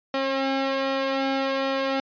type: tone with flanger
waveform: sawtooth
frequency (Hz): 269.8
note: C#4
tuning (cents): -47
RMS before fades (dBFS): -25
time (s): 0.14-2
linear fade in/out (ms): 2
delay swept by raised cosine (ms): 1.6 to 2.39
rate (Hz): 1.3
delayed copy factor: +0.6
effects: resampled to 11025 Hz